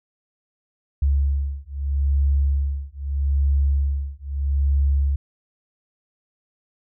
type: beating tone pair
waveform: sine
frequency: 69.4 / 70.19 Hz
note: C#2 / C#2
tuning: +3 / +22 cents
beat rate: 0.79 Hz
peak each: -21 dBFS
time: 1.02-5.16 s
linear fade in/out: 5 ms
effects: none